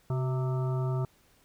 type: harmonic tone with a mistuned harmonic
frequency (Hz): 130.81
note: C3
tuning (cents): 0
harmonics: 1 / 3 / 5 / 7 / 9 / 10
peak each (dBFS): -27 / -37 / -41 / -44 / -46 / -47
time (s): 0.1-1.05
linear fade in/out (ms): 2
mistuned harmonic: 3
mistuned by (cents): -63
effects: pink hiss -64 dBFS RMS until 1.44 s